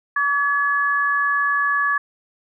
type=tone pair together; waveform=sine; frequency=1142 / 1700 Hz; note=D6 / G#6; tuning=-49 / +40 cents; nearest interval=perfect fifth; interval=689 cents; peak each=-20 / -19 dBFS; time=0.16-1.98 s; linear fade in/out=5 ms; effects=none